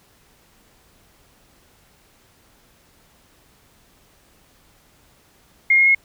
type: tone with pitch steps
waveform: sine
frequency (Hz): 2134 / 2149 / 2164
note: C7 / C7 / C#7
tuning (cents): +34 / +46 / -42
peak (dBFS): -11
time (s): 5.7-5.949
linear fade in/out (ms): 5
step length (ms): 83
effects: pink hiss -56 dBFS RMS until 6.04 s